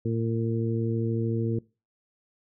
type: harmonic tone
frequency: 114.1 Hz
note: A#2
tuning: 37 cents flat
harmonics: 1 / 2 / 3 / 4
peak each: -27 / -30 / -32 / -33 dBFS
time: 0.05-1.59 s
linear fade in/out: 5 ms
effects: noise-tail reverb RT60 0.3 s tail -23 dB re dry